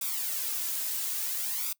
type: noise with flanger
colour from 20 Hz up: blue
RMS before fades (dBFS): -32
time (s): 0.01-1.73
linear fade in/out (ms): 5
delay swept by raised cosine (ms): 0.83 to 3.23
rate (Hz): 0.59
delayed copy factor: +0.85
effects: noise-tail reverb RT60 0.1 s tail -23 dB re dry